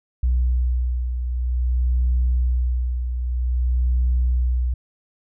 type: beating tone pair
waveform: sine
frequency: 61.74 / 62.26 Hz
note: B1 / B1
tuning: 0 / +15 cents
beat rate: 0.52 Hz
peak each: -17 / -25 dBFS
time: 0.23-4.74 s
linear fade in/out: 5 ms
effects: tanh soft clip ceiling -13 dBFS